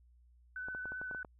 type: tone with vibrato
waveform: sine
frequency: 1504 Hz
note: F#6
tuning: 28 cents sharp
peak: -39 dBFS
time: 0.56-1.23 s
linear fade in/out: 2 ms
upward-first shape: triangle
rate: 15 Hz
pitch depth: 20 cents each way
type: clicks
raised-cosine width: 1 ms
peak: -33 dBFS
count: 8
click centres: 0.685 / 0.749 / 0.856 / 0.92 / 1.015 / 1.112 / 1.148 / 1.248 s
effects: added 60 Hz sine -61 dBFS peak until 1.39 s